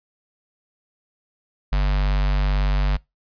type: tone with notch filter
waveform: square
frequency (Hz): 49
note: G1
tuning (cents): 0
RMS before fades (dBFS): -19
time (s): 1.72-2.97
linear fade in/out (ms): 10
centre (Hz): 340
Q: 0.79
effects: noise-tail reverb RT60 0.2 s tail -23 dB re dry + resampled to 11025 Hz